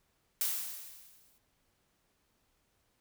blue noise with exponential decay, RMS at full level -30 dBFS, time 0.41-1.38 s, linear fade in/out 0 ms, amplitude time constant 210 ms, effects pink hiss -75 dBFS RMS until 3 s

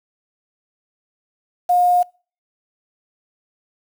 sine tone with quantisation, 714 Hz, F5, 38 cents sharp, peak -12 dBFS, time 1.69-2.03 s, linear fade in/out 10 ms, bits 6, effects noise-tail reverb RT60 0.4 s tail -26 dB re dry

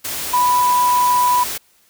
sine tone in noise, 987.8 Hz, B5, in tune, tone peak -12 dBFS, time 0.33-1.44 s, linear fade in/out 10 ms, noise white, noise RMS -25 dBFS, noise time 0.04-1.58 s, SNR +10 dB, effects white hiss -56 dBFS RMS until 1.89 s

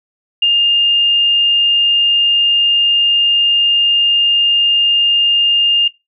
sine tone, 2816 Hz, F7, 14 cents sharp, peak -8 dBFS, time 0.42-5.88 s, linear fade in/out 5 ms, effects noise-tail reverb RT60 0.2 s tail -21 dB re dry

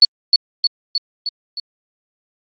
sine tone with echo, 4435 Hz, C#8, in tune, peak -3 dBFS, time 0.02-0.05 s, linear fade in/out 2 ms, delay 310 ms, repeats 5, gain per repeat -4 dB, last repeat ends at 1.6 s, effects Opus 32 kbps

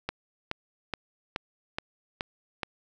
click train, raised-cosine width 0.3 ms, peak -14 dBFS, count 7, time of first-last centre 0.09-2.632 s, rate 2.36 Hz, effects none

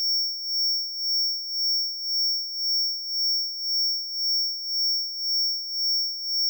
square tone with tremolo, 5480 Hz, F8, 34 cents flat, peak -21 dBFS, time 0-6.49 s, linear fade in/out 0 ms, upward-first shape sine, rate 1.9 Hz, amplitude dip 70%, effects none

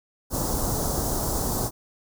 pink band-stop noise, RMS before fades -26 dBFS, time 0.3-1.71 s, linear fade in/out 50 ms, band 1100 to 5400 Hz, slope 24 dB/octave, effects none

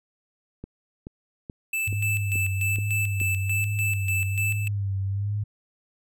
click train, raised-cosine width 3 ms, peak -23 dBFS, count 7, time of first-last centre 0.64-3.215 s, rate 2.33 Hz
square tone with tremolo, 2637 Hz, E7, in tune, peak -25 dBFS, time 1.73-4.68 s, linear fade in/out 5 ms, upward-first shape square, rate 3.4 Hz, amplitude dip 65%
sine tone with vibrato, 100.4 Hz, G2, 42 cents sharp, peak -24 dBFS, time 1.87-5.44 s, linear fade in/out 10 ms, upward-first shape sine, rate 1.2 Hz, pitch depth 63 cents each way
effects none

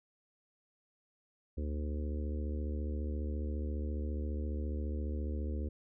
harmonic tone with a mistuned harmonic, 74.6 Hz, D2, 28 cents sharp, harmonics 1 / 3 / 4 / 5 / 6 / 7, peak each -34 / -44 / -46 / -48 / -50 / -51 dBFS, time 1.57-5.69 s, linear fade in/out 10 ms, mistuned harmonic 1, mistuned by -45 cents, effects none

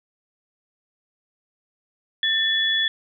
sine tone pair together, 1789 / 3412 Hz, A6 / G#7, +28 / +46 cents, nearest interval major seventh, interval 1118 cents, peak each -23 / -20 dBFS, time 2.23-2.88 s, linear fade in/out 2 ms, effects none

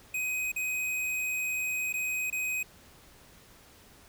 square tone with dropouts, 2513 Hz, D#7, 17 cents sharp, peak -30 dBFS, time 0.14-2.63 s, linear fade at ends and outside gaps 5 ms, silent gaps 0.519-0.561 / 1.927-1.938 / 2.302-2.325 s, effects pink hiss -56 dBFS RMS until 4.08 s

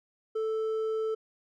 sine tone with hard clipping, 440 Hz, A4, in tune, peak -29 dBFS, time 0.35-1.15 s, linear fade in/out 10 ms, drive 4 dB, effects none

